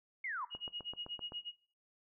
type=linear sweep; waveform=sine; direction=down; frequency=2217 to 913 Hz; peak=-37 dBFS; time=0.24-0.45 s; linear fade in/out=5 ms
type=tone with tremolo; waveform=sine; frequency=2883 Hz; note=F#7; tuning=46 cents flat; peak=-37 dBFS; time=0.5-1.53 s; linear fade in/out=50 ms; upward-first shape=sine; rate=8.3 Hz; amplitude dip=100%
type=click train; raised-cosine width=1 ms; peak=-34 dBFS; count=7; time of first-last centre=0.55-1.321 s; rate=7.78 Hz
effects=noise-tail reverb RT60 0.5 s tail -19 dB re dry